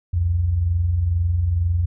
sine tone pair together, 65.16 / 87.31 Hz, C2 / F2, -7 / 0 cents, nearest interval perfect fourth, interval 507 cents, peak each -27 / -17 dBFS, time 0.13-1.86 s, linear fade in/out 10 ms, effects none

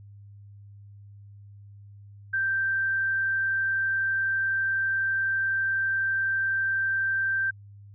sine tone, 1568 Hz, G6, in tune, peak -23 dBFS, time 2.33-7.51 s, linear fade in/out 10 ms, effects added 101 Hz sine -45 dBFS peak until 7.94 s

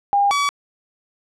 sine / sawtooth tone pair in turn, 806 / 1139.9 Hz, G5 / C#6, +48 / +48 cents, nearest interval tritone, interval 600 cents, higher second, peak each -13 dBFS, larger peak neither, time 0.13-0.31 / 0.31-0.49 s, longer neither, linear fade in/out 0 ms, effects low-pass 7000 Hz 12 dB/octave

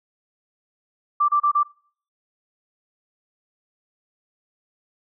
sine tone bursts, 1174 Hz, D6, 1 cent flat, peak -15 dBFS, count 4, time 1.2-1.633 s, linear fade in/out 10 ms, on 85 ms, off 31 ms, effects noise-tail reverb RT60 0.5 s tail -24 dB re dry

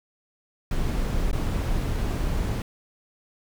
brown noise with dropouts, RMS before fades -25 dBFS, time 0.71-2.62 s, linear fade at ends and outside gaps 2 ms, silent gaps 1.314-1.329 s, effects none

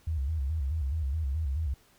sine tone with vibrato, 73.42 Hz, D2, in tune, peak -27 dBFS, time 0.07-1.74 s, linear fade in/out 5 ms, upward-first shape square, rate 4.7 Hz, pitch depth 150 cents each way, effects pink hiss -62 dBFS RMS until 1.98 s

